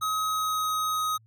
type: tone with pitch glide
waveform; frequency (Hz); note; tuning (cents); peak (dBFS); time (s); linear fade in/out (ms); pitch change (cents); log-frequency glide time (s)
square; 1269 to 1260.2; D#6 to D#6; +34 to +22; -26; 0.01-1.18; 20; -12; 0.27-0.76
effects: added 111 Hz sine -56 dBFS peak until 1.26 s